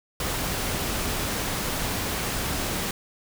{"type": "noise", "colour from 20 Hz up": "pink", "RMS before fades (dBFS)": -28, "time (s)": [0.2, 2.91], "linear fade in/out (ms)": 2, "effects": []}